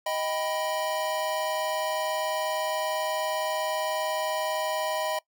square chord, Eb augmented, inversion none, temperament equal with one note detuned, 626.6 / 784 / 987.8 Hz, Eb5 / G5 / B5, +12 / 0 / 0 cents, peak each -30 / -35 / -33 dBFS, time 0.06-5.19 s, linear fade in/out 5 ms, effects noise-tail reverb RT60 0.1 s tail -21 dB re dry

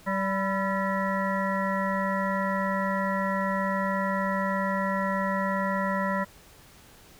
harmonic tone with a mistuned harmonic, 192.9 Hz, G3, 28 cents flat, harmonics 1 / 3 / 5 / 7 / 9 / 10, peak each -29 / -31 / -30 / -35 / -38 / -34 dBFS, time 0.06-6.25 s, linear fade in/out 20 ms, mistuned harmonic 5, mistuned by +49 cents, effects pink hiss -53 dBFS RMS until 7.19 s

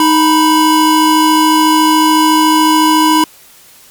square tone pair together, 311.3 / 987.8 Hz, D#4 / B5, +1 / 0 cents, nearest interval octave + minor sixth, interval 1999 cents, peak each -10 dBFS, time 0-3.24 s, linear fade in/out 2 ms, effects white hiss -41 dBFS RMS until 3.9 s + MP3 96 kbps

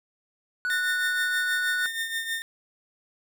triangle tone, 1476 Hz, F#6, 5 cents flat, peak -23 dBFS, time 0.65-1.86 s, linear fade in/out 0 ms
30% pulse tone with tremolo, 1818 Hz, A#6, 44 cents flat, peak -23 dBFS, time 0.7-2.42 s, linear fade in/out 0 ms, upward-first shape triangle, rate 6.3 Hz, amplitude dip 65%
effects none

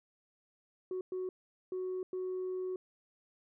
sine tone bursts at uneven times, 370 Hz, F#4, in tune, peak -33 dBFS, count 4, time 0.91-1.01 / 1.12-1.29 / 1.72-2.03 / 2.13-2.76 s, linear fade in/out 2 ms, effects tanh soft clip ceiling -32 dBFS

